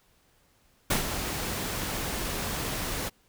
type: noise with ADSR envelope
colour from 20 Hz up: pink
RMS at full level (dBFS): -24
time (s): 0.9-3.1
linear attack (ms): 7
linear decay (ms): 120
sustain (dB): -8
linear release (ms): 26
effects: pink hiss -65 dBFS RMS until 3.28 s